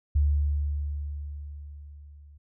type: tone with level ramp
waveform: sine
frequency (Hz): 72.8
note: D2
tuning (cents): -15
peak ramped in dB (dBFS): -18 to -48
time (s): 0.15-2.38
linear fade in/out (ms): 10
effects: none